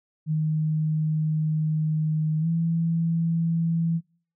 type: tone with pitch glide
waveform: sine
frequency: 155.56 to 165.76 Hz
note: D#3 to E3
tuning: 0 to +10 cents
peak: -21 dBFS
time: 0.26-4.01 s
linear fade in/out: 50 ms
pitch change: +110 cents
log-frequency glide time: 2.4-2.47 s
effects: noise-tail reverb RT60 0.5 s tail -24 dB re dry